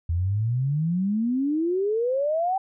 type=exponential sweep; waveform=sine; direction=up; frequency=81 to 784 Hz; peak=-21 dBFS; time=0.09-2.58 s; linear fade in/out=5 ms; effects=none